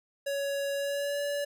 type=tone with pitch glide; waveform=square; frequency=560 to 573.8 Hz; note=C#5 to D5; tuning=+18 to -40 cents; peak=-30 dBFS; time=0.26-1.45 s; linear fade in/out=10 ms; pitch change=+42 cents; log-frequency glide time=0.74-1.21 s; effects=none